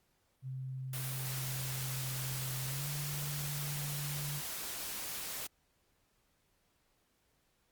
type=tone with pitch glide; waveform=sine; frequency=130.81 to 144.31 Hz; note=C3 to D3; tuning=0 to -30 cents; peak=-38 dBFS; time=0.42-4.42 s; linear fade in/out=50 ms; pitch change=+170 cents; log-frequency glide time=2.66-2.88 s
type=noise; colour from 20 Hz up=white; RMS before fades=-41 dBFS; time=0.93-5.47 s; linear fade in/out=5 ms
effects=pink hiss -75 dBFS RMS until 7.71 s + Opus 48 kbps